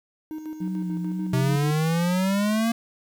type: tone with tremolo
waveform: triangle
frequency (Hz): 311.1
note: D#4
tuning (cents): 0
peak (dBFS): -28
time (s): 0.31-1.71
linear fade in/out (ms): 0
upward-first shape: square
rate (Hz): 6.8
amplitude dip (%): 50
type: tone with vibrato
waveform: sine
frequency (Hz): 180.4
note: F#3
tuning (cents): -44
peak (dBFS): -26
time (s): 0.6-1.57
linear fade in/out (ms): 20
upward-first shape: triangle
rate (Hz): 2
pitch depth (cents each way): 61
type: exponential sweep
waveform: square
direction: up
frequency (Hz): 127.8 to 233.1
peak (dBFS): -21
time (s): 1.33-2.72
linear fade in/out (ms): 5
effects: 9-bit